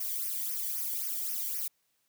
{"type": "noise with flanger", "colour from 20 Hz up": "violet", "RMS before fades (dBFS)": -34, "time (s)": [0, 1.68], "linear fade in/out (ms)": 5, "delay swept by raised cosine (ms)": [0.25, 0.79], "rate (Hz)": 3.8, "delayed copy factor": -0.9, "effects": ["white hiss -75 dBFS RMS until 2.08 s", "high-pass 60 Hz 12 dB/octave"]}